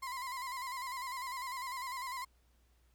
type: tone with vibrato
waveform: 35% pulse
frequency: 1026 Hz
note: C6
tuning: 34 cents flat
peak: -37 dBFS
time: 0.02-2.25 s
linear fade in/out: 10 ms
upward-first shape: square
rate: 10 Hz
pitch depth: 59 cents each way
effects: added 60 Hz sine -67 dBFS peak until 2.94 s + pink hiss -75 dBFS RMS until 2.94 s